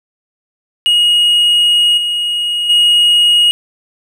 triangle tone with level steps, 2882 Hz, F#7, 46 cents flat, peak -6 / -12 / -5 dBFS, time 0.86-3.51 s, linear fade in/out 0 ms, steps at 1.97 / 2.69 s, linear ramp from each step 10 ms, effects none

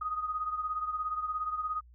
sine beating tone pair, 1244.5 / 1261.5 Hz, D#6 / D#6, 0 / +23 cents, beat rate 17 Hz, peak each -32 / -38 dBFS, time 0.01-1.81 s, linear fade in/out 10 ms, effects added 60 Hz sine -53 dBFS peak until 1.94 s

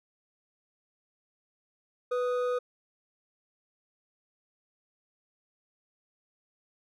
triangle tone pair together, 494.5 / 1246 Hz, B4 / D#6, +2 / +2 cents, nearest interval octave + major third, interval 1600 cents, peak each -25 / -34 dBFS, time 2.11-2.59 s, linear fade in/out 10 ms, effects none

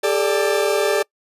40% pulse chord, G suspended second, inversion none, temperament equal with one note detuned, 400.2 / 440 / 587.3 Hz, G4 / A4 / D5, +36 / 0 / 0 cents, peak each -20 dBFS, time 0.03-1.03 s, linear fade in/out 10 ms, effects noise-tail reverb RT60 0.1 s tail -25 dB re dry + resampled to 32000 Hz

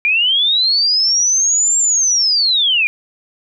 sine linear two-way sweep, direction up then down, 2355 to 7459 to 2355 Hz, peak -11 dBFS, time 0.05-2.87 s, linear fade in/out 0 ms, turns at 1.78 s, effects none

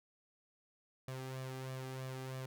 sawtooth tone with flanger, 130.81 Hz, C3, in tune, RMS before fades -44 dBFS, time 1.08-2.46 s, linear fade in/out 2 ms, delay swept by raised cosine 1.7 to 2.53 ms, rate 3.1 Hz, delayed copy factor +0.6, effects none

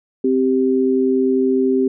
sine tone pair together, 261.1 / 391.2 Hz, C4 / G4, -3 / -4 cents, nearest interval perfect fifth, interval 699 cents, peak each -16 dBFS, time 0.24-1.88 s, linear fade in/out 5 ms, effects none

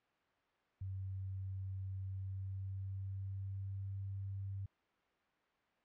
sine tone with pitch glide, 95.6 to 97.72 Hz, G2 to G2, -43 to -5 cents, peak -40 dBFS, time 0.81-4.66 s, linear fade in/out 5 ms, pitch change +38 cents, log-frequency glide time 2.05-3.99 s, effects white hiss -75 dBFS RMS until 5.84 s + low-pass 2000 Hz 12 dB/octave

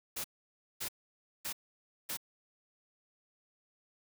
white noise bursts, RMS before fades -38 dBFS, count 4, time 0.16-2.172 s, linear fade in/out 10 ms, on 83 ms, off 560 ms, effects none

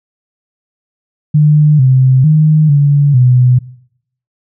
sine tone with pitch steps, 150.5 / 130.5 / 154.5 / 143.5 / 125.5 Hz, D3 / C3 / D#3 / D3 / B2, +43 / -4 / -12 / -40 / +28 cents, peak -4 dBFS, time 1.34-3.59 s, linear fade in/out 10 ms, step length 450 ms, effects noise-tail reverb RT60 0.7 s tail -21 dB re dry

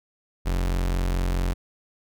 40% pulse tone, 44.77 Hz, F1, 44 cents sharp, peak -21 dBFS, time 0.45-1.54 s, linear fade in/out 20 ms, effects none

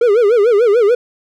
triangle tone with vibrato, 442.7 Hz, A4, 11 cents sharp, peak -6 dBFS, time 0.01-0.95 s, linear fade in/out 5 ms, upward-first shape sine, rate 6.8 Hz, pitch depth 190 cents each way, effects none

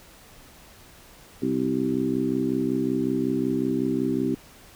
harmonic tone with a mistuned harmonic, 65.41 Hz, C2, in tune, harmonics 2 / 3 / 4 / 5 / 6, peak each -35 / -31 / -25 / -28 / -29 dBFS, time 1.42-4.35 s, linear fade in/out 5 ms, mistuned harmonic 6, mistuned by -24 cents, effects pink hiss -50 dBFS RMS until 4.75 s

